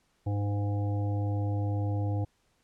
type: harmonic tone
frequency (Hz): 102.1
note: G#2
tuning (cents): -29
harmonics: 1 / 3 / 5 / 7 / 8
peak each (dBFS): -27 / -37 / -41 / -44 / -45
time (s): 0.26-2.25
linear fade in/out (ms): 10
effects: pink hiss -71 dBFS RMS until 2.63 s + low-pass 10000 Hz 12 dB/octave